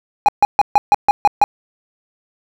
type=tone bursts; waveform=triangle; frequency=822 Hz; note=G#5; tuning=18 cents flat; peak=-4 dBFS; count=8; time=0.26-1.44 s; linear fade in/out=0 ms; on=25 ms; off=140 ms; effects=none